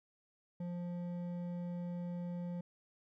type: tone with hard clipping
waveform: sine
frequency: 175.3 Hz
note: F3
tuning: 7 cents sharp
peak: -40 dBFS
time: 0.6-2.61 s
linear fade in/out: 5 ms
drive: 8 dB
effects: none